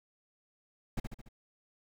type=noise with echo; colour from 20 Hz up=brown; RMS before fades=-33 dBFS; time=0.97-1 s; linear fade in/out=5 ms; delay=72 ms; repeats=4; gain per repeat=-5 dB; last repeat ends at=1.288 s; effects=none